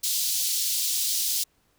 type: high-pass noise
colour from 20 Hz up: pink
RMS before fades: -26 dBFS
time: 0.03-1.44 s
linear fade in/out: 10 ms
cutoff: 3900 Hz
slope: 24 dB/octave
effects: pink hiss -67 dBFS RMS until 1.78 s